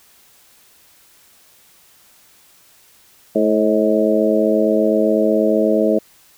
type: harmonic tone with a mistuned harmonic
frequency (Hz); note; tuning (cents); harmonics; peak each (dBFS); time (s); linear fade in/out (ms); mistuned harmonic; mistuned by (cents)
108.2; A2; -29; 2 / 3 / 4 / 5 / 6; -19 / -19 / -19 / -19 / -19; 3.35-5.99; 10; 6; -34
effects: white hiss -51 dBFS RMS until 6.37 s